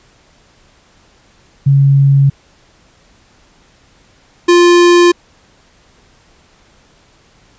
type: tone pair in turn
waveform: sine / square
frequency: 138.59 / 349.2 Hz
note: C#3 / F4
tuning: 0 / 0 cents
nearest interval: octave + major third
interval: 1600 cents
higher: second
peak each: -5 dBFS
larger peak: neither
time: 1.66-2.3 / 4.48-5.12 s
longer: neither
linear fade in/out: 10 ms
effects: pink hiss -49 dBFS RMS until 7.58 s + resampled to 16000 Hz